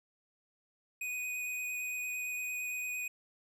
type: tone with vibrato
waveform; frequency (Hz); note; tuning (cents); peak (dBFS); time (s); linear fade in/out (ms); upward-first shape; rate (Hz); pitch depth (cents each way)
square; 2489; D#7; 0; -36; 1.01-3.08; 5; sine; 8.8; 11
effects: none